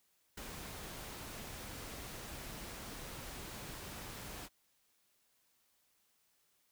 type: noise with ADSR envelope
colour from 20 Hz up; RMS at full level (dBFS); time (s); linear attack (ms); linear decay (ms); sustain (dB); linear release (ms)
pink; -44; 0.37-4.49; 8; 8; -3; 42
effects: white hiss -75 dBFS RMS until 6.71 s